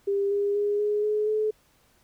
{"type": "tone with pitch steps", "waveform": "sine", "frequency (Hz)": [398.9, 404.9, 411.1, 417.3, 423.6, 430], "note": ["G4", "G#4", "G#4", "G#4", "G#4", "A4"], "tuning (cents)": [30, -44, -18, 8, 34, -40], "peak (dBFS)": -22, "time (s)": [0.07, 1.51], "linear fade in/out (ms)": 10, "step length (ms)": 240, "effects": ["pink hiss -63 dBFS RMS until 2.03 s"]}